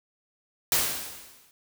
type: noise with exponential decay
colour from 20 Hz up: white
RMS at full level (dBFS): -21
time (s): 0.72-1.51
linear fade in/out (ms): 1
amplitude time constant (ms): 170
effects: none